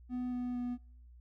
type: tone with pitch steps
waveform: triangle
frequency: 249 / 247 / 245 Hz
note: B3 / B3 / B3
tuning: +14 / 0 / -14 cents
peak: -32 dBFS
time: 0.09-0.78 s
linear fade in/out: 50 ms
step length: 230 ms
effects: noise-tail reverb RT60 0.7 s tail -26 dB re dry + added 60 Hz sine -53 dBFS peak until 1.2 s